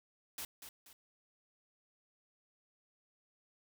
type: noise with echo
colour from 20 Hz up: white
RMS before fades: -43 dBFS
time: 0.38-0.45 s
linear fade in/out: 2 ms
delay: 240 ms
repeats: 2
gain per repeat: -8 dB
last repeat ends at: 0.93 s
effects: none